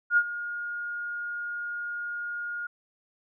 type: tone with ADSR envelope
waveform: sine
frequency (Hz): 1426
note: F6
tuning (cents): +36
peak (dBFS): -16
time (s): 0.1-2.67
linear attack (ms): 71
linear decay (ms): 58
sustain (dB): -15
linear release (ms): 7
effects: none